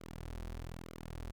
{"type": "tone with flanger", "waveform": "sawtooth", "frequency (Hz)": 41.2, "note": "E1", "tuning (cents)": 0, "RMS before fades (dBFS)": -45, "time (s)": [0, 1.32], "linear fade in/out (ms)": 20, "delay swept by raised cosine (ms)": [1.1, 7], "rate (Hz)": 1.1, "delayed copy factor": -0.95, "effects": []}